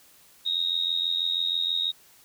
sine tone with amplitude modulation, 3751 Hz, A#7, 10 cents sharp, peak -20 dBFS, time 0.45-1.92 s, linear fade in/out 20 ms, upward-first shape sine, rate 86.2 Hz, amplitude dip 80%, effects white hiss -56 dBFS RMS until 2.24 s

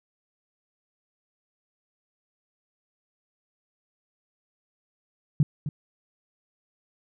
sine tone with echo, 146.9 Hz, D3, 1 cent sharp, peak -15 dBFS, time 5.4-5.43 s, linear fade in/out 2 ms, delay 260 ms, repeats 1, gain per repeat -11 dB, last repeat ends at 5.69 s, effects none

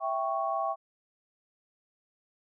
sine chord, C# diminished, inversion first, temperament equal, 659.3 / 784 / 1108.7 Hz, E5 / G5 / C#6, 0 / 0 / 0 cents, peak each -32 dBFS, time 0-0.76 s, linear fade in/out 50 ms, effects none

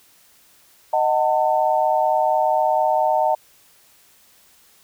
sine chord, D# diminished, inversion none, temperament just, 622.3 / 746.7 / 896 Hz, D#5 / F#5 / A5, 0 / +16 / +31 cents, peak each -20 dBFS, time 0.93-3.35 s, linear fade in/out 5 ms, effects white hiss -54 dBFS RMS until 4.83 s

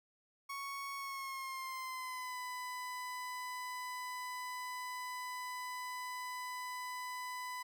30% pulse tone with pitch glide, 1108.7 to 999.2 Hz, C#6 to B5, 0 to +20 cents, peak -38 dBFS, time 0.49-7.63 s, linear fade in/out 10 ms, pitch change -180 cents, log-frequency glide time 0.96-2.38 s, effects none

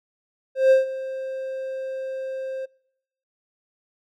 triangle tone with ADSR envelope, 528 Hz, C5, 16 cents sharp, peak -9 dBFS, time 0.55-2.66 s, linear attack 160 ms, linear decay 140 ms, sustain -17 dB, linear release 14 ms, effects noise-tail reverb RT60 0.8 s tail -26 dB re dry

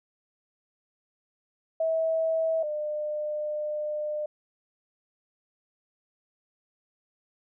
sine tone pair in turn, 647 / 602.2 Hz, E5 / D5, -32 / +43 cents, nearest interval minor second, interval 125 cents, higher first, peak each -23 / -28 dBFS, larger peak first, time 1.8-2.63 / 2.63-4.26 s, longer second, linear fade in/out 5 ms, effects none

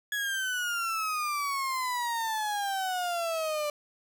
35% pulse exponential sweep, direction down, 1686 to 587.3 Hz, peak -27 dBFS, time 0.12-3.7 s, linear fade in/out 2 ms, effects none

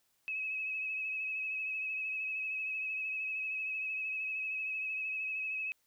sine tone with vibrato, 2568 Hz, E7, 46 cents flat, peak -34 dBFS, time 0.28-5.72 s, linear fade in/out 0 ms, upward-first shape triangle, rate 13 Hz, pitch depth 37 cents each way, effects white hiss -75 dBFS RMS until 5.86 s

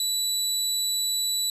25% pulse tone, 3951 Hz, B7, in tune, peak -20 dBFS, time 0-1.5 s, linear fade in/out 2 ms, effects resampled to 32000 Hz + 10-bit

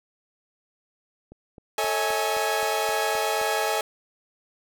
click train, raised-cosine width 2 ms, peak -31 dBFS, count 9, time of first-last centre 1.32-3.414 s, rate 3.82 Hz
sawtooth chord, A major seventh, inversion none, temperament equal with one note detuned, 440 / 554.4 / 643.8 / 830.6 Hz, A4 / C#5 / E5 / G#5, 0 / 0 / -41 / 0 cents, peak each -25 / -28 / -25 / -23 dBFS, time 1.78-3.81 s, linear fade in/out 2 ms
effects none

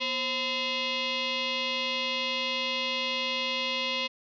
sine tone with frequency modulation, 243.8 Hz, B3, 22 cents flat, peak -27 dBFS, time 0-4.08 s, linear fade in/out 20 ms, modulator 773 Hz, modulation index 5, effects none

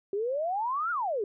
sine exponential two-way sweep, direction up then down, 384.5 to 1444 to 384.5 Hz, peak -27 dBFS, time 0.13-1.24 s, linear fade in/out 2 ms, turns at 0.91 s, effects none

